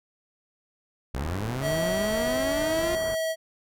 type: linear sweep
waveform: sawtooth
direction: up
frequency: 59.1 to 354 Hz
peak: -25 dBFS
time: 1.14-2.95 s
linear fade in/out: 0 ms
type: low-pass noise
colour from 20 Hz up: pink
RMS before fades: -37 dBFS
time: 1.16-3.15 s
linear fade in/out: 5 ms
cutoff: 1800 Hz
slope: 24 dB/octave
type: tone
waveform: square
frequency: 645 Hz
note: E5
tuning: 38 cents flat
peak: -26 dBFS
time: 1.61-3.36 s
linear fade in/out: 50 ms
effects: none